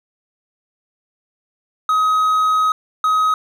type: tone pair in turn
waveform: triangle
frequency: 1265 / 1265 Hz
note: D#6 / D#6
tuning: +28 / +28 cents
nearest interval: unison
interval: 0 cents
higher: neither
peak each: -11 dBFS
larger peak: neither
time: 1.89-2.72 / 3.04-3.34 s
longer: first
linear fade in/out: 2 ms
effects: none